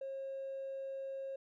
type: tone with hard clipping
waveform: sine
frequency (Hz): 540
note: C#5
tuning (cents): -45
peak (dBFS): -40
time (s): 0.01-1.36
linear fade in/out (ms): 5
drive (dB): 1
effects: none